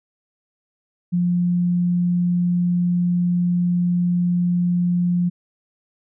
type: tone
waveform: sine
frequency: 176.2 Hz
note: F3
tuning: 16 cents sharp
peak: -16 dBFS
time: 1.12-5.3 s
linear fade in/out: 20 ms
effects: none